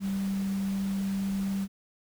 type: tone in noise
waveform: sine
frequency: 195.2 Hz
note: G3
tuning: 7 cents flat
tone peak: -27 dBFS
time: 0-1.68 s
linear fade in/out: 50 ms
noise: pink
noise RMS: -45 dBFS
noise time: 0-1.68 s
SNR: +15 dB
effects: none